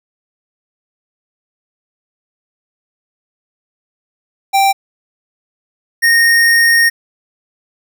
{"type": "tone pair in turn", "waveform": "square", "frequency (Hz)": [784, 1852.3], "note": ["G5", "A#6"], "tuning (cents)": [0, -12], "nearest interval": "octave + minor third", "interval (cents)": 1488, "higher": "second", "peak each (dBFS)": [-9, -8], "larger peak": "second", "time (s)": [[4.53, 4.73], [6.02, 6.9]], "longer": "second", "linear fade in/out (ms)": 20, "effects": []}